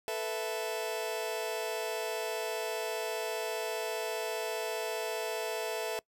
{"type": "chord", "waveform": "sawtooth", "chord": "A suspended second", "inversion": "none", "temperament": "just", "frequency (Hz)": [440, 495, 660], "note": ["A4", "B4", "E5"], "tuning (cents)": [0, 4, 2], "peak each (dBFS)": [-32, -36, -32], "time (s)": [0.08, 5.99], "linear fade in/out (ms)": 0, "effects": ["noise-tail reverb RT60 0.1 s tail -23 dB re dry"]}